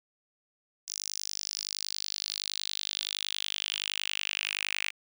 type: tone with high-pass filter sweep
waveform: sawtooth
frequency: 50.7 Hz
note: G#1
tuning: 41 cents flat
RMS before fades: -35 dBFS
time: 0.87-4.91 s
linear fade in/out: 20 ms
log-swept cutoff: 5900 to 2400 Hz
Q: 4.1
effects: none